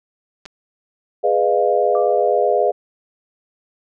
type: clicks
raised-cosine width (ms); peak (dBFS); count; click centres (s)
0.2; -20; 2; 0.455 / 0.46
type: chord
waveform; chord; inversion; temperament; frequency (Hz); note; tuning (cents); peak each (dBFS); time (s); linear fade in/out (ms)
sine; F half-diminished seventh; first; equal with one note detuned; 415.3 / 493.9 / 610.5 / 698.5; Ab4 / Cb5 / Eb5 / F5; 0 / 0 / -33 / 0; -19; 1.23-2.72; 20
type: tone with exponential decay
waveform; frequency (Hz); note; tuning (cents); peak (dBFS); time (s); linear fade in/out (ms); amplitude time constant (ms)
sine; 1174.7; D6; 0; -25; 1.95-2.36; 1; 88
effects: none